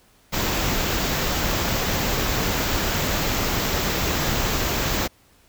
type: band-stop noise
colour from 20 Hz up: pink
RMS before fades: -23 dBFS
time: 0.32-5.08 s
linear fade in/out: 20 ms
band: 7800 to 12000 Hz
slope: 96 dB/octave
effects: pink hiss -57 dBFS RMS until 5.48 s

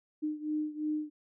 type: beating tone pair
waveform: sine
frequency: 303.6 / 306.5 Hz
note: D#4 / D#4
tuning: -42 / -26 cents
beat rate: 2.9 Hz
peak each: -33 / -36 dBFS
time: 0.22-1.1 s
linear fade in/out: 20 ms
effects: none

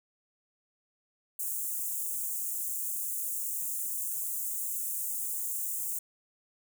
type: high-pass noise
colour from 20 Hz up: white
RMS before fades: -34 dBFS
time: 1.39-5.99 s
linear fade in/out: 5 ms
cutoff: 7000 Hz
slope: 48 dB/octave
effects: none

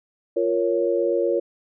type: chord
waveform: sine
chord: Bb minor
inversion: second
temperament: equal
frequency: 349.2 / 466.2 / 554.4 Hz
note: F4 / Bb4 / Db5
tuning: 0 / 0 / 0 cents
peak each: -23 dBFS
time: 0.36-1.4 s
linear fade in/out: 10 ms
effects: none

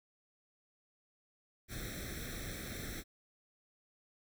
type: noise with comb filter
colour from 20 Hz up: pink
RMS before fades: -43 dBFS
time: 1.68-3.04 s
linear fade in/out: 50 ms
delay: 0.52 ms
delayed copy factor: +0.95
effects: none

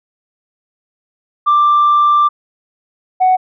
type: tone pair in turn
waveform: sine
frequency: 1180 / 743.4 Hz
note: D6 / F#5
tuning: +8 / +8 cents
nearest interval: minor sixth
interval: 800 cents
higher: first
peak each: -6 dBFS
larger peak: neither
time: 1.46-2.29 / 3.2-3.37 s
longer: first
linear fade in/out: 20 ms
effects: tanh soft clip ceiling -5 dBFS

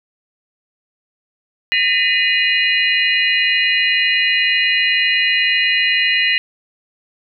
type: tone cluster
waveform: sine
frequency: 1835 / 2007 / 2479 / 2857 / 4059 Hz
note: A#6 / B6 / D#7 / F7 / B7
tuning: -28 / +27 / -7 / +39 / +47 cents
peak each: -21 / -18 / -18 / -18 / -25 dBFS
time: 1.72-6.38 s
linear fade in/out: 0 ms
effects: none

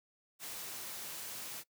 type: noise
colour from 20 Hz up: white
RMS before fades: -44 dBFS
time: 0.39-1.64 s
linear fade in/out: 50 ms
effects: noise-tail reverb RT60 0.1 s tail -20 dB re dry + high-pass 100 Hz 12 dB/octave

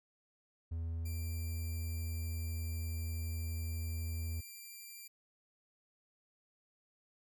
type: tone with pitch glide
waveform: triangle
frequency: 82.41 to 81.75 Hz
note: E2 to E2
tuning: 0 to -14 cents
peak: -34 dBFS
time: 0.71-4.41 s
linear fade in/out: 10 ms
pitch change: -14 cents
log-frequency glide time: 1.3-2.63 s
type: tone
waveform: 5% pulse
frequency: 2364 Hz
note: D7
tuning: 11 cents sharp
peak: -39 dBFS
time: 1.05-5.08 s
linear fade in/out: 10 ms
effects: none

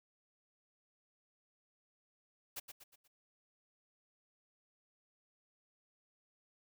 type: noise with echo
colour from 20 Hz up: white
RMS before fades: -43 dBFS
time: 2.56-2.6 s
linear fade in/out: 10 ms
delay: 120 ms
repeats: 4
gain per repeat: -7 dB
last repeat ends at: 3.08 s
effects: none

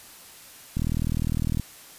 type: click train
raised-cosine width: 5 ms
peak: -14 dBFS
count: 34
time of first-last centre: 0.77-1.597 s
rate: 39.9 Hz
effects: white hiss -47 dBFS RMS until 1.98 s + resampled to 32000 Hz

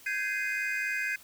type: chord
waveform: triangle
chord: Ab major seventh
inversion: third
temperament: just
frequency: 1557.4 / 1661.2 / 2077 / 2492 Hz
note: G6 / Ab6 / C7 / Eb7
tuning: -12 / 0 / -13 / +2 cents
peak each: -33 dBFS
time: 0.06-1.16 s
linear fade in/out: 5 ms
effects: white hiss -54 dBFS RMS until 1.23 s

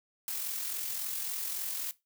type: noise with amplitude modulation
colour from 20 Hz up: blue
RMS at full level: -34 dBFS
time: 0.28-1.91 s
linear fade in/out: 0 ms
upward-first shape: sine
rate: 43.6 Hz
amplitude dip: 40%
effects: noise-tail reverb RT60 0.2 s tail -18 dB re dry

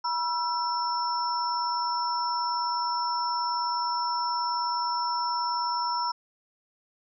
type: tone cluster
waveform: sine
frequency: 969 / 1338 / 5370 Hz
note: B5 / E6 / E8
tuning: -33 / +25 / +31 cents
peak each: -27 / -33 / -33 dBFS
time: 0.04-6.12 s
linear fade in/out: 10 ms
effects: none

